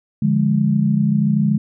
sine chord, D diminished, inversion none, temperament equal, 146.83 / 174.61 / 207.7 Hz, D3 / F3 / Ab3, 0 / 0 / 0 cents, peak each -18 / -21 / -16 dBFS, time 0.22-1.58 s, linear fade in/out 5 ms, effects none

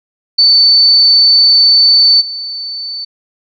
sine tone with level steps, 4518 Hz, C#8, 32 cents sharp, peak -4 / -19 dBFS, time 0.38-3.05 s, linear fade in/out 10 ms, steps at 2.2 s, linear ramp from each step 20 ms, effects none

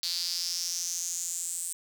sawtooth tone with high-pass filter sweep, 173.2 Hz, F3, 14 cents flat, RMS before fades -33 dBFS, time 0.03-1.73 s, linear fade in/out 0 ms, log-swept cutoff 4400 to 8400 Hz, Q 6.2, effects none

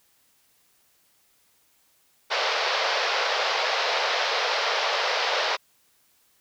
pink band-pass noise, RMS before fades -25 dBFS, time 2.3-5.57 s, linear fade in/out 20 ms, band 470 to 5300 Hz, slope 48 dB/octave, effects white hiss -64 dBFS RMS until 6.4 s

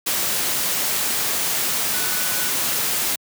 sine tone in noise, 1480 Hz, F#6, in tune, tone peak -32 dBFS, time 1.93-2.51 s, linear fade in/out 10 ms, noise white, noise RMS -22 dBFS, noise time 0.06-3.16 s, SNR -13 dB, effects high-pass 100 Hz 12 dB/octave

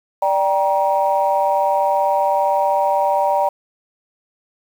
sine chord, G minor, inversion second, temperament equal with one note detuned, 587.3 / 784 / 945.3 Hz, D5 / G5 / Bb5, 0 / 0 / +24 cents, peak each -18 dBFS, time 0.22-3.49 s, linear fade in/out 5 ms, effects tanh soft clip ceiling -5 dBFS + 7-bit

